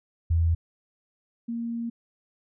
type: tone pair in turn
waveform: sine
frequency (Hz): 83 / 232.9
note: E2 / A#3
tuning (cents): +12 / -1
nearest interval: octave + tritone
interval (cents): 1787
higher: second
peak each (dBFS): -19 / -28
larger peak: first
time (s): 0.3-0.55 / 1.48-1.9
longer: second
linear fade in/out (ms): 10
effects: none